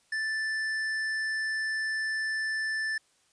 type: tone with tanh clipping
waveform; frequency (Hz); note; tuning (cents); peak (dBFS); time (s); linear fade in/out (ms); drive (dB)
triangle; 1760; A6; 0; -30; 0.12-2.98; 5; 14
effects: white hiss -67 dBFS RMS until 3.32 s + resampled to 22050 Hz